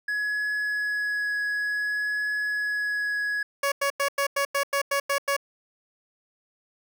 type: tone with vibrato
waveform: triangle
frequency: 1682 Hz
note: G#6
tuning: 22 cents sharp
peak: -23 dBFS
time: 0.08-3.43 s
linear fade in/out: 5 ms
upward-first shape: triangle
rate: 0.56 Hz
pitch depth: 9 cents each way
type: tone bursts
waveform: 15% pulse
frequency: 560 Hz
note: C#5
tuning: 18 cents sharp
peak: -16 dBFS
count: 10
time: 3.63-5.366 s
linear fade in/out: 5 ms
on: 89 ms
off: 94 ms
effects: none